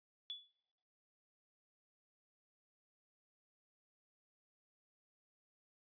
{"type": "tone with exponential decay", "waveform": "sine", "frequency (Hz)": 3429, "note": "A7", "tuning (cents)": -45, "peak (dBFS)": -39, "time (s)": [0.3, 0.53], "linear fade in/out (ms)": 0, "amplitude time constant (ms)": 48, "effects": ["noise-tail reverb RT60 1.0 s tail -26 dB re dry", "resampled to 11025 Hz"]}